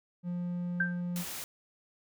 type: tone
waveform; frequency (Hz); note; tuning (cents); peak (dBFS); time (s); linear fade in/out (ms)
triangle; 176.1; F3; +15; -30; 0.23-1.25; 50
type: tone with exponential decay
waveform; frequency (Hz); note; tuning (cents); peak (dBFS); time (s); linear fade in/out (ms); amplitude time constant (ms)
sine; 1571; G6; +3; -23; 0.8-1.01; 5; 45
type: noise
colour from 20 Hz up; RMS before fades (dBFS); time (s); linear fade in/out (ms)
white; -40; 1.16-1.44; 0
effects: none